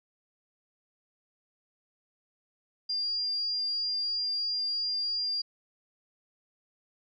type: tone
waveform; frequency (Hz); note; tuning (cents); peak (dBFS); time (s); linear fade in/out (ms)
sine; 4799; D8; +37; -28; 2.89-5.42; 10
effects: none